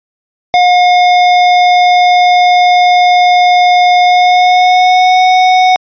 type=tone with pitch glide; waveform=square; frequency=718 to 739 Hz; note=F5 to F#5; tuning=+48 to -2 cents; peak=-5 dBFS; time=0.54-5.76 s; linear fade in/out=0 ms; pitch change=+50 cents; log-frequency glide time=4.02-5.22 s; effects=resampled to 11025 Hz